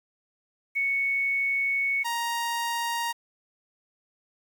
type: tone pair in turn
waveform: sine / sawtooth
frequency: 2217 / 936.5 Hz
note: C#7 / A#5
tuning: 0 / +8 cents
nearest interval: octave + minor third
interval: 1492 cents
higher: first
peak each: -23 dBFS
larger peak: neither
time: 0.75-2.04 / 2.04-3.13 s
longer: first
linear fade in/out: 20 ms
effects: 9-bit